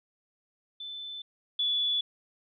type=tone pair in turn; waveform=sine; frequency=3520 / 3436 Hz; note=A7 / A7; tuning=0 / -42 cents; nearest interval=unison; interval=42 cents; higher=first; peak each=-37 / -25 dBFS; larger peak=second; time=0.8-1.22 / 1.59-2.01 s; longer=neither; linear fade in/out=5 ms; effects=none